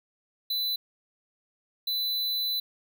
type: tone bursts at uneven times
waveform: square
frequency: 4000 Hz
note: B7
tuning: 21 cents sharp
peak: -27 dBFS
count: 2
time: 0.5-0.76 / 1.87-2.6 s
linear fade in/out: 5 ms
effects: none